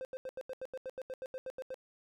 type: tone bursts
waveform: triangle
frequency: 519 Hz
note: C5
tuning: 14 cents flat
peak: -36 dBFS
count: 15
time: 0.01-1.743 s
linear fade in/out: 0 ms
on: 39 ms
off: 82 ms
effects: none

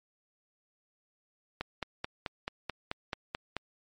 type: click train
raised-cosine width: 0.3 ms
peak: -17 dBFS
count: 10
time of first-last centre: 1.61-3.567 s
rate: 4.6 Hz
effects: MP3 48 kbps

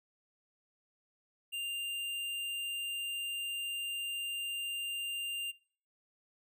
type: tone with tanh clipping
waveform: sine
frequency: 2794 Hz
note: F7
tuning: in tune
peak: -37 dBFS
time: 1.52-5.52 s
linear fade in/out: 20 ms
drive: 16 dB
effects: noise-tail reverb RT60 0.5 s tail -22 dB re dry

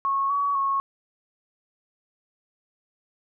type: tone with pitch steps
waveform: sine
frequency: 1097 / 1130 / 1097 Hz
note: C#6 / C#6 / C#6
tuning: -18 / +33 / -18 cents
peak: -21 dBFS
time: 0.05-0.8 s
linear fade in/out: 0 ms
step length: 250 ms
effects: none

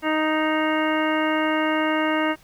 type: harmonic tone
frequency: 311.1 Hz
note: D#4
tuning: in tune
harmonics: 1 / 2 / 3 / 4 / 5 / 6 / 7 / 9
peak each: -23 / -26 / -28 / -29 / -30 / -31 / -31 / -33 dBFS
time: 0.02-2.36 s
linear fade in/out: 50 ms
effects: pink hiss -54 dBFS RMS until 2.43 s

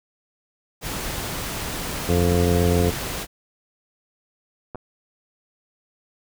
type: noise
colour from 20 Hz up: pink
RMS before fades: -29 dBFS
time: 0.81-3.27 s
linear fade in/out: 50 ms
type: harmonic tone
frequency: 87.31 Hz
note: F2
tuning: in tune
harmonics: 1 / 2 / 3 / 4 / 5 / 6 / 8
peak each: -20 / -23 / -27 / -28 / -23 / -28 / -31 dBFS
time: 2.08-2.91 s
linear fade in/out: 20 ms
type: clicks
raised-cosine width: 1 ms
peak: -20 dBFS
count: 2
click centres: 4.748 / 4.756 s
effects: none

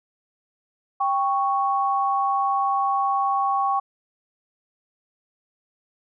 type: tone pair together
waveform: sine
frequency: 790.2 / 1108.7 Hz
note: G5 / C#6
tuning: +14 / 0 cents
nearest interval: tritone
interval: 586 cents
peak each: -22 dBFS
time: 1-3.8 s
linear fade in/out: 10 ms
effects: none

